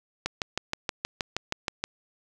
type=click train; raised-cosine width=0.2 ms; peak=-10 dBFS; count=11; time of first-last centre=0.26-1.84 s; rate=6.33 Hz; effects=none